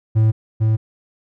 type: tone with echo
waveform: triangle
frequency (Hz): 110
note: A2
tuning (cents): 0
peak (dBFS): -9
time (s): 0.15-0.32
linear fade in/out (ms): 20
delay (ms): 450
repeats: 1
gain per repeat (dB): -2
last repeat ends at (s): 0.77
effects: none